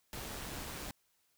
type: noise with amplitude modulation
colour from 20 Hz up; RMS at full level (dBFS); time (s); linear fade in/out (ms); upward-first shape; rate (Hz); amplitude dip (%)
pink; -42; 0.13-0.91; 0; sine; 137; 30
effects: white hiss -75 dBFS RMS until 1.37 s